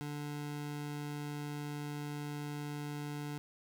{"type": "tone", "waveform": "25% pulse", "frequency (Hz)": 146.83, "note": "D3", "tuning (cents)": 0, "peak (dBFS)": -35, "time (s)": [0.01, 3.38], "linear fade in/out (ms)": 0, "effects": []}